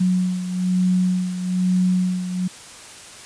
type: beating tone pair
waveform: sine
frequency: 182.7 / 183.8 Hz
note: F#3 / F#3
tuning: -22 / -11 cents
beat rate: 1.1 Hz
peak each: -18 / -24 dBFS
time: 0-2.48 s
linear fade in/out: 10 ms
effects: white hiss -40 dBFS RMS until 3.25 s + resampled to 22050 Hz

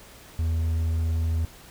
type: tone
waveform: triangle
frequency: 81.6 Hz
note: E2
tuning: 17 cents flat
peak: -20 dBFS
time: 0.39-1.45 s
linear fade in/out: 0 ms
effects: pink hiss -48 dBFS RMS until 1.7 s

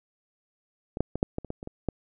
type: clicks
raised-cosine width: 2 ms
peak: -19 / -10 / -17 / -8 / -16 / -26 / -19 / -25 / -23 / -13 dBFS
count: 10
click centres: 0.971 / 1.006 / 1.156 / 1.229 / 1.384 / 1.447 / 1.504 / 1.629 / 1.674 / 1.887 s
effects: none

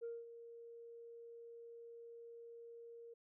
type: tone with ADSR envelope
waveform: sine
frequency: 466.2 Hz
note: A#4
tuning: in tune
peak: -40 dBFS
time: 0.01-3.14 s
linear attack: 30 ms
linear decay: 210 ms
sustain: -12 dB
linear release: 8 ms
effects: tanh soft clip ceiling -39 dBFS

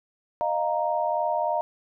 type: chord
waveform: sine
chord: Eb suspended second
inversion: none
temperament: equal with one note detuned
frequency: 615.5 / 698.5 / 932.3 Hz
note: Eb5 / F5 / Bb5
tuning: -19 / 0 / 0 cents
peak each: -27 dBFS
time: 0.41-1.61 s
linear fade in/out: 0 ms
effects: none

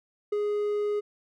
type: tone with ADSR envelope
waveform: triangle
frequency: 415.3 Hz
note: G#4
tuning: in tune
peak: -21 dBFS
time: 0.32-1.01 s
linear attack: 7 ms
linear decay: 15 ms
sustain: -2 dB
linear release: 22 ms
effects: none

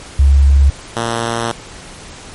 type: tone pair in turn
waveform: sine / 5% pulse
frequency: 69.3 / 116.08 Hz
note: C#2 / A#2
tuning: 0 / -7 cents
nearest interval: major sixth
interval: 893 cents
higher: second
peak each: -5 dBFS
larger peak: neither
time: 0.19-0.7 / 0.96-1.52 s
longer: second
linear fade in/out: 5 ms
effects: pink hiss -34 dBFS RMS until 2.34 s + MP3 48 kbps

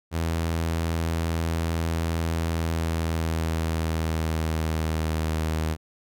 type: tone with pitch glide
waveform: sawtooth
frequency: 82.41 to 79.19 Hz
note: E2 to D#2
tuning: 0 to +31 cents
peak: -20 dBFS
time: 0.11-5.77 s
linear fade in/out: 50 ms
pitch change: -69 cents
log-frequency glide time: 2.45-5.17 s
effects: none

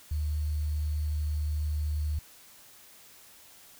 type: tone with sample-and-hold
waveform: sine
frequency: 75.5 Hz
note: D2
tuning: 48 cents sharp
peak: -27 dBFS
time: 0.11-2.19 s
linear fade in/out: 5 ms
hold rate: 4410 Hz
effects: white hiss -54 dBFS RMS until 3.79 s

